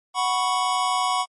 square chord, F# suspended fourth, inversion none, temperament equal, 740 / 987.8 / 1108.7 Hz, F#5 / B5 / C#6, 0 / 0 / 0 cents, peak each -26 / -26 / -25 dBFS, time 0.14-1.26 s, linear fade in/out 50 ms, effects MP3 48 kbps

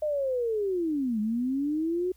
sine linear two-way sweep, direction down then up, 618 to 207.7 to 371.5 Hz, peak -25 dBFS, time 0.02-2.12 s, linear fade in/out 5 ms, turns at 1.2 s, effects added 60 Hz sine -57 dBFS peak until 2.16 s + white hiss -66 dBFS RMS until 2.16 s

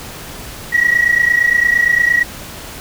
sine tone pair together, 1900 / 1928.7 Hz, A#6 / B6, +33 / -42 cents, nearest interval unison, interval 25 cents, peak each -12 dBFS, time 0.72-2.24 s, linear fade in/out 20 ms, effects tanh soft clip ceiling -3 dBFS + pink hiss -31 dBFS RMS until 2.8 s

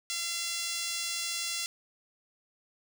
5% pulse tone with high-pass filter, 683 Hz, F5, 39 cents flat, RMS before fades -34 dBFS, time 0.1-1.66 s, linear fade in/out 0 ms, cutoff 2300 Hz, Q 0.7, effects none

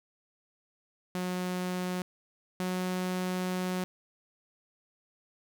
sawtooth tone pair in turn, 181.6 / 183.18 Hz, F#3 / F#3, -32 / -17 cents, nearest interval unison, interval 15 cents, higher second, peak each -27 / -26 dBFS, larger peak second, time 1.15-2.02 / 2.6-3.84 s, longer second, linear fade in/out 0 ms, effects none

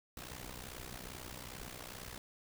pink noise with amplitude modulation, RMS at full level -44 dBFS, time 0.17-2.18 s, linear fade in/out 2 ms, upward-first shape sine, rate 62.4 Hz, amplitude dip 80%, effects none

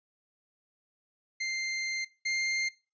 sawtooth tone pair in turn, 2093 / 2106 Hz, C7 / C7, 0 / +11 cents, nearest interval unison, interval 11 cents, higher second, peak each -27 / -25 dBFS, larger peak second, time 1.4-2.05 / 2.25-2.69 s, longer first, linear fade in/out 10 ms, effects noise-tail reverb RT60 0.3 s tail -19 dB re dry + resampled to 16000 Hz

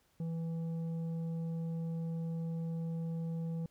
triangle tone with tanh clipping, 164.81 Hz, E3, in tune, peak -36 dBFS, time 0.2-3.66 s, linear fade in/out 2 ms, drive 11 dB, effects pink hiss -72 dBFS RMS until 3.7 s

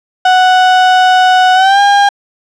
35% pulse tone with pitch glide, 740 to 807 Hz, F#5 to G#5, 0 to -50 cents, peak -3 dBFS, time 0.25-2.09 s, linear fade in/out 5 ms, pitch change +150 cents, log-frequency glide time 1.54-1.8 s, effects low-pass 4000 Hz 12 dB/octave

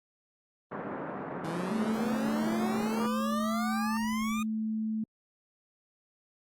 pink band-pass noise, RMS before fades -37 dBFS, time 0.71-3.07 s, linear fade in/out 10 ms, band 170 to 1500 Hz, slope 24 dB/octave
25% pulse exponential sweep, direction up, 158.9 to 1244.5 Hz, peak -31 dBFS, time 1.44-4.43 s, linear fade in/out 5 ms
sine tone with pitch glide, 220.8 to 218.8 Hz, A3 to A3, +6 to -9 cents, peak -29 dBFS, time 1.71-5.04 s, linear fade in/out 5 ms, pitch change -15 cents, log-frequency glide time 2.79-4.68 s
sine tone, 1188 Hz, D6, 20 cents sharp, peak -35 dBFS, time 3-3.97 s, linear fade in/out 0 ms
effects Opus 32 kbps

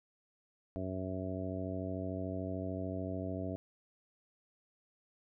harmonic tone, 93.5 Hz, F#2, 19 cents sharp, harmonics 1 / 2 / 3 / 4 / 5 / 6 / 7, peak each -41 / -43 / -41 / -47 / -48 / -48 / -43 dBFS, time 0.76-3.56 s, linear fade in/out 0 ms, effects none

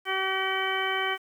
harmonic tone, 382.1 Hz, G4, 44 cents flat, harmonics 1 / 2 / 3 / 4 / 5 / 6 / 8, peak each -33 / -33 / -33 / -33 / -33 / -33 / -33 dBFS, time 0.05-1.18 s, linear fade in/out 50 ms, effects 9-bit

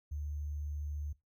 sine tone with sample-and-hold, 73.8 Hz, D2, 9 cents sharp, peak -36 dBFS, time 0.11-1.13 s, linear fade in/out 10 ms, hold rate 6300 Hz, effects noise-tail reverb RT60 0.2 s tail -19 dB re dry

